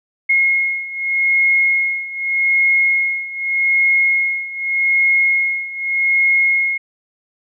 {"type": "beating tone pair", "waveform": "sine", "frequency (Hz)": [2157, 2157.83], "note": ["C#7", "C#7"], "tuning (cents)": [-48, -47], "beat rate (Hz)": 0.83, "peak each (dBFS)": [-18, -15], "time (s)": [0.29, 6.78], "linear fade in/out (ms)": 10, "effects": []}